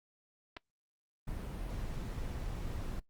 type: clicks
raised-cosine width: 0.3 ms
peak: -29 dBFS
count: 2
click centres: 0.567 / 0.57 s
type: noise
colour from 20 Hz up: brown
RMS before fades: -39 dBFS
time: 1.27-3 s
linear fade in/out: 10 ms
effects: noise-tail reverb RT60 0.1 s tail -20 dB re dry + Opus 48 kbps